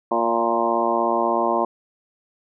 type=harmonic tone with a mistuned harmonic; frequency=116.54 Hz; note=A#2; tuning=in tune; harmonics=2 / 3 / 4 / 5 / 6 / 7 / 8 / 9; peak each=-29 / -25 / -30 / -25 / -25 / -28 / -25 / -25 dBFS; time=0.11-1.65 s; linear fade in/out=5 ms; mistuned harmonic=6; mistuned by=-20 cents; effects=none